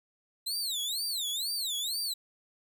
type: tone with vibrato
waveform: sawtooth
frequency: 3964 Hz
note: B7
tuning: 6 cents sharp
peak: -28 dBFS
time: 0.46-2.14 s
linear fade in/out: 10 ms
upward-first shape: sine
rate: 2.1 Hz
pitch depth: 290 cents each way
effects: none